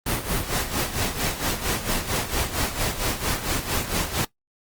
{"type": "noise with tremolo", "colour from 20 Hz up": "pink", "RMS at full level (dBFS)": -23, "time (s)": [0.06, 4.25], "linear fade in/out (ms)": 5, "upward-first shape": "sine", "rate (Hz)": 4.4, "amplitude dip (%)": 70, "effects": ["noise-tail reverb RT60 0.1 s tail -18 dB re dry", "Opus 32 kbps"]}